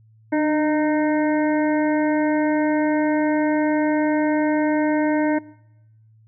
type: harmonic tone with a mistuned harmonic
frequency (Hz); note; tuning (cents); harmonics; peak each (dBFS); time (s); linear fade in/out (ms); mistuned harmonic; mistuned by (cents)
306.6; D#4; -25; 1 / 2 / 3 / 5 / 6 / 7; -18 / -24 / -28 / -32 / -34 / -35; 0.32-5.39; 10; 1; -32
effects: noise-tail reverb RT60 0.9 s tail -22 dB re dry + added 110 Hz sine -50 dBFS peak until 6.27 s